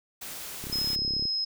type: noise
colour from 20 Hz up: white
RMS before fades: -39 dBFS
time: 0.21-0.96 s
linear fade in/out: 10 ms
type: click train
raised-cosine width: 3 ms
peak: -26 dBFS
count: 22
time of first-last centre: 0.64-1.254 s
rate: 34.2 Hz
type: tone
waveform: sine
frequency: 5130 Hz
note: E8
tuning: 48 cents flat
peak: -26 dBFS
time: 0.72-1.45 s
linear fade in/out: 10 ms
effects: none